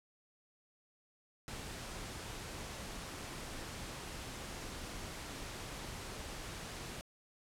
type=noise; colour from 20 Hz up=pink; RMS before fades=-45 dBFS; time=1.48-7.01 s; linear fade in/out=0 ms; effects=low-pass 10000 Hz 12 dB/octave